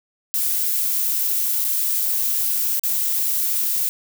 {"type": "noise with dropouts", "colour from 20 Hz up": "violet", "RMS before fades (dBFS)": -21, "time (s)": [0.34, 3.89], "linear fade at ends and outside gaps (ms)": 0, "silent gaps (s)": [[1.643, 1.648], [2.795, 2.835]], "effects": []}